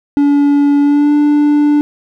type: tone with pitch glide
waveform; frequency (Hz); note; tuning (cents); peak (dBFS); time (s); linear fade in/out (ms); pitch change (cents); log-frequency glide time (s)
triangle; 286.2 to 294.2; D4 to D4; -45 to +3; -5; 0.17-1.81; 0; +48; 0.81-1.13
effects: none